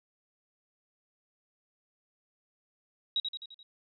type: tone with echo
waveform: sine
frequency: 3831 Hz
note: A#7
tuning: 47 cents sharp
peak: -26 dBFS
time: 3.16-3.2 s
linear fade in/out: 2 ms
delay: 86 ms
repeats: 5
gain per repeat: -5 dB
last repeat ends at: 3.63 s
effects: none